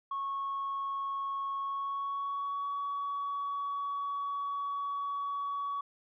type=tone with pitch glide; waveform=sine; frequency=1100 to 1129 Hz; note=C#6 to C#6; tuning=-14 to +31 cents; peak=-31 dBFS; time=0.11-5.81 s; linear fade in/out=5 ms; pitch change=+45 cents; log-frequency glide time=1.59-2.71 s; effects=tanh soft clip ceiling -29 dBFS